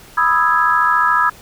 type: chord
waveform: sine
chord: E major seventh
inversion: second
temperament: equal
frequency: 987.8 / 1244.5 / 1318.5 / 1661.2 Hz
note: B5 / D#6 / E6 / G#6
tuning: 0 / 0 / 0 / 0 cents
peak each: -17 dBFS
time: 0.17-1.3 s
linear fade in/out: 10 ms
effects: pink hiss -42 dBFS RMS until 1.41 s